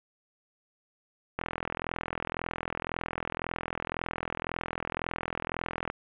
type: click train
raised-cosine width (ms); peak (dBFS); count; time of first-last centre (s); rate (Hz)
0.5; -16; 190; 1.39-5.901; 41.9
effects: resampled to 8000 Hz + 7-bit